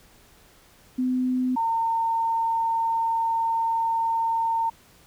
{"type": "tone pair in turn", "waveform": "sine", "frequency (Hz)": [254.1, 910.8], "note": ["B3", "A#5"], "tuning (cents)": [49, -40], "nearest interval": "octave + minor seventh", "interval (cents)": 2211, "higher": "second", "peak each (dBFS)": -21, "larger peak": "neither", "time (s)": [[0.98, 1.56], [1.56, 4.7]], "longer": "second", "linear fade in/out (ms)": 10, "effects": ["pink hiss -55 dBFS RMS until 5.06 s"]}